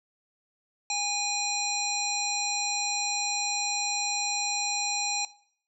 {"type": "harmonic tone", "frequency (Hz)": 820, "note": "G#5", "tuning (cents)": -22, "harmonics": [1, 3, 5, 7, 9], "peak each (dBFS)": [-33, -33, -33, -33, -33], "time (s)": [0.9, 5.25], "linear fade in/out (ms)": 2, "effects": ["noise-tail reverb RT60 0.6 s tail -19 dB re dry"]}